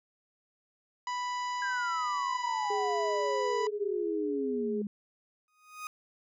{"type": "harmonic tone", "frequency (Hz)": 987.8, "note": "B5", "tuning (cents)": 0, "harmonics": [1, 2, 3, 4, 5, 6, 7], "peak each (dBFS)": [-32, -41, -47, -52, -48, -57, -50], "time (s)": [1.07, 3.67], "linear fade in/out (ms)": 2}
{"type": "exponential sweep", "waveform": "sine", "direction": "down", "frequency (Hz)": [1632, 202.7], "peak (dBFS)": -32, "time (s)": [1.62, 4.87], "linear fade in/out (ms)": 2}
{"type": "tone", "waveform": "sine", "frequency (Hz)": 415.3, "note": "G#4", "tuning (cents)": 0, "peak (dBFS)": -31, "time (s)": [2.7, 4.82], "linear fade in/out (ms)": 5}
{"type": "tone with exponential growth", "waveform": "30% pulse", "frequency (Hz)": 1244.5, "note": "D#6", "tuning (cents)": 0, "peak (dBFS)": -32, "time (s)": [5.48, 5.87], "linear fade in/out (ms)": 1, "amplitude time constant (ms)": 84}
{"effects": []}